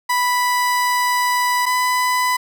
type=tone pair in turn; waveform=30% pulse; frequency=987.8 / 999.3 Hz; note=B5 / B5; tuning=0 / +20 cents; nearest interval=unison; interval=20 cents; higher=second; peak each=-13 dBFS; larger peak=neither; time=0.09-1.66 / 1.66-2.37 s; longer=first; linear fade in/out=10 ms; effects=none